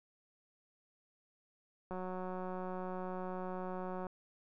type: click train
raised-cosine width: 1 ms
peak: -29 dBFS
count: 398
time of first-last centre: 1.91-4.068 s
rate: 184 Hz
effects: none